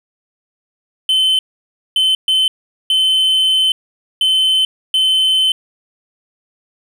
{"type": "tone bursts at uneven times", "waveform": "triangle", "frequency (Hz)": 3063, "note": "G7", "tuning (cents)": -41, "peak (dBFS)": -9, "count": 6, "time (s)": [[1.09, 1.39], [1.96, 2.15], [2.28, 2.48], [2.9, 3.72], [4.21, 4.65], [4.94, 5.52]], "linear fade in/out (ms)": 2, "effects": []}